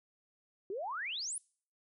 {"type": "exponential sweep", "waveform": "sine", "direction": "up", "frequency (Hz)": [360.9, 10490], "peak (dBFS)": -36, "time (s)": [0.7, 1.38], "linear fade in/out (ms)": 2, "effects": ["noise-tail reverb RT60 0.5 s tail -26 dB re dry"]}